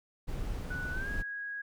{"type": "noise", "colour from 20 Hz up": "brown", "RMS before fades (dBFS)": -36, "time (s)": [0.27, 1.23], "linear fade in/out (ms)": 20}
{"type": "tone with pitch glide", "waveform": "sine", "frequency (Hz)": [1480, 1651.7], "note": ["F#6", "G#6"], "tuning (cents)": [0, -10], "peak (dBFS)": -36, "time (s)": [0.7, 1.62], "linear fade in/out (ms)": 10, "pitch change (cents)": 190, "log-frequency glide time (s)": [0.92, 1.1]}
{"effects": []}